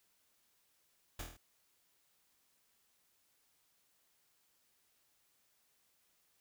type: noise with echo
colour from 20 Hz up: pink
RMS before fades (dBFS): -42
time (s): 1.19-1.22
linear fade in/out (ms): 5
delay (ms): 25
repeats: 6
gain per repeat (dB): -3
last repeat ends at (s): 1.37
effects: white hiss -75 dBFS RMS until 6.4 s